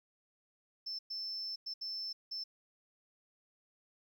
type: tone bursts at uneven times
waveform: sine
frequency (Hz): 5300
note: E8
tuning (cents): +9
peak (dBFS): -37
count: 5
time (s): 0.86-0.99 / 1.1-1.56 / 1.66-1.74 / 1.81-2.13 / 2.31-2.44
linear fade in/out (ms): 10
effects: tanh soft clip ceiling -33 dBFS + 12-bit